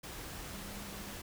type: tone in noise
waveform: sine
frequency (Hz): 201.5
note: G3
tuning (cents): +48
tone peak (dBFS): -50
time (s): 0.53-1.14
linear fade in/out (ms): 10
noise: pink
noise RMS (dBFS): -45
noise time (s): 0.03-1.22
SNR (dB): -8
effects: none